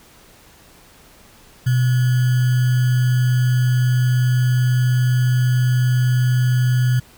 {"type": "tone with sample-and-hold", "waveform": "sine", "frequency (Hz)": 125.3, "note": "B2", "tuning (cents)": 25, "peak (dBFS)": -13, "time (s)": [1.66, 7], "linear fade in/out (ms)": 10, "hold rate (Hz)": 1575, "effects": ["pink hiss -48 dBFS RMS until 7.17 s"]}